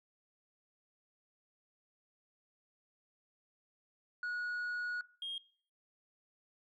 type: tone pair in turn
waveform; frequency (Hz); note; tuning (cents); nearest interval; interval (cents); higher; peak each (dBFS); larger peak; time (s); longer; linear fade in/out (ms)
sine; 1456 / 3240; F#6 / G#7; -28 / -43; octave + major second; 1385; second; -33 / -37; first; 4.23-5.01 / 5.22-5.38; first; 2
effects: noise-tail reverb RT60 0.5 s tail -22 dB re dry + tanh soft clip ceiling -35 dBFS